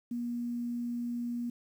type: tone with quantisation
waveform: sine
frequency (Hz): 239.2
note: A#3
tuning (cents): +45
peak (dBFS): -32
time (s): 0.11-1.5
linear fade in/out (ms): 5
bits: 10
effects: none